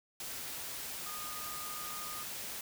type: tone in noise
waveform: sine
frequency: 1227 Hz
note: D#6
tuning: 25 cents flat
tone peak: -45 dBFS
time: 1.06-2.23 s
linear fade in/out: 2 ms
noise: white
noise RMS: -42 dBFS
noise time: 0.2-2.61 s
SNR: -6 dB
effects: none